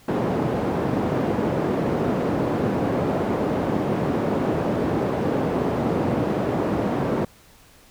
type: band-pass noise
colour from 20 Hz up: white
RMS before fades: -23 dBFS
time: 0.08-7.25 s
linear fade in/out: 5 ms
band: 120 to 450 Hz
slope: 12 dB/octave
effects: pink hiss -52 dBFS RMS until 7.9 s